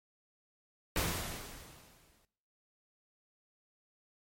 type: noise with exponential decay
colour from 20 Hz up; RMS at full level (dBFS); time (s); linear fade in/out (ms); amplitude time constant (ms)
pink; -31; 0.96-2.25; 1; 280
effects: noise-tail reverb RT60 0.7 s tail -19 dB re dry + MP3 64 kbps